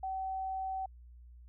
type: tone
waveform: sine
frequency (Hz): 763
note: G5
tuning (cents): -47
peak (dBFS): -34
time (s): 0.03-0.86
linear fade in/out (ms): 5
effects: added 60 Hz sine -51 dBFS peak until 1.48 s